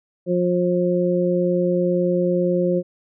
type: harmonic tone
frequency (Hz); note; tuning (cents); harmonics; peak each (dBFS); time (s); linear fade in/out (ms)
178; F3; +33; 1 / 2 / 3; -21 / -21 / -21; 0.26-2.83; 50
effects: none